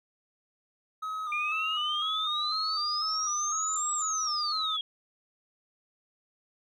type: tone with vibrato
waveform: triangle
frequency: 1243 Hz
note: D#6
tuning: 2 cents flat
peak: -30 dBFS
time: 1.02-4.77 s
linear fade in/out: 10 ms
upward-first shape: square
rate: 2 Hz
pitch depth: 43 cents each way
type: exponential two-way sweep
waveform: sine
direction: up then down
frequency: 2373 to 7800 to 3250 Hz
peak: -29 dBFS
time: 1.32-4.81 s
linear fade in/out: 2 ms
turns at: 3.93 s
effects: none